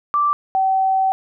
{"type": "tone pair in turn", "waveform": "sine", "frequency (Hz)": [1171, 765.3], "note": ["D6", "G5"], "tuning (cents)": [-5, -42], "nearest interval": "perfect fifth", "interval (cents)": 737, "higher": "first", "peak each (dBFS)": -14, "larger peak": "neither", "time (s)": [[0.14, 0.33], [0.55, 1.12]], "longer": "second", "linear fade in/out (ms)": 0, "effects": []}